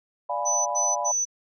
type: chord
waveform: sine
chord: D diminished seventh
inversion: none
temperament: equal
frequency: 587.3 / 698.5 / 830.6 / 987.8 Hz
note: D5 / F5 / Ab5 / Cb6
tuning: 0 / 0 / 0 / 0 cents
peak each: -31 / -31 / -31 / -29 dBFS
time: 0.29-1.12 s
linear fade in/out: 10 ms
type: tone bursts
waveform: sine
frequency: 6000 Hz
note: F#8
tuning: 23 cents sharp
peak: -22 dBFS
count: 3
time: 0.45-1.254 s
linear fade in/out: 20 ms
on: 210 ms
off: 87 ms
effects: none